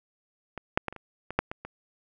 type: clicks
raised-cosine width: 0.5 ms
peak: -21 / -6 / -15 / -26 / -27 / -20 / -7 / -19 / -23 dBFS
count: 9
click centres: 0.577 / 0.775 / 0.883 / 0.926 / 0.963 / 1.306 / 1.39 / 1.515 / 1.65 s
effects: none